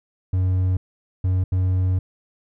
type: tone bursts at uneven times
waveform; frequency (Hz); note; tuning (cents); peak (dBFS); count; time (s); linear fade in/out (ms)
triangle; 92.5; F#2; 0; -15; 3; 0.33-0.77 / 1.24-1.44 / 1.52-1.99; 5
effects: none